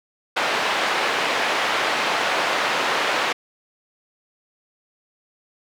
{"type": "band-pass noise", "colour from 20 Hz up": "pink", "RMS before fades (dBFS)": -22, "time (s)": [0.36, 3.33], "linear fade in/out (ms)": 10, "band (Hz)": [620, 3100], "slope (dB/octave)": 12, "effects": []}